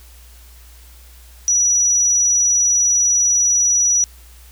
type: tone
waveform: sine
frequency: 5860 Hz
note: F#8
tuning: 18 cents flat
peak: -12 dBFS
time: 1.48-4.04 s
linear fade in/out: 0 ms
effects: added 60 Hz sine -41 dBFS peak until 4.51 s + white hiss -48 dBFS RMS until 4.51 s